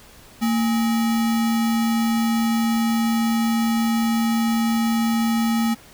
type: tone with sample-and-hold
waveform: sine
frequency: 227.8 Hz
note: A#3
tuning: 40 cents flat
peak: -17 dBFS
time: 0.41-5.75 s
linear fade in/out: 20 ms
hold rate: 1050 Hz
effects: pink hiss -47 dBFS RMS until 5.93 s